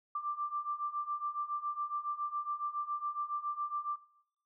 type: beating tone pair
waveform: sine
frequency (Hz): 1174.7 / 1181.9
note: D6 / D6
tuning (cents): 0 / +11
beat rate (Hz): 7.2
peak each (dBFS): -39 / -36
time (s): 0.15-3.96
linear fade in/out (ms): 5
effects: noise-tail reverb RT60 0.7 s tail -17 dB re dry